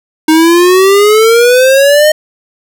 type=exponential sweep; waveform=square; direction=up; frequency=311.1 to 620 Hz; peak=-4 dBFS; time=0.28-2.12 s; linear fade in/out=5 ms; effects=none